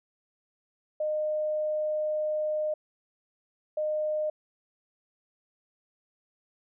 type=tone bursts at uneven times; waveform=sine; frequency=612 Hz; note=D#5; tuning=29 cents flat; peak=-26 dBFS; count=2; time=1-2.74 / 3.77-4.3 s; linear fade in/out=5 ms; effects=none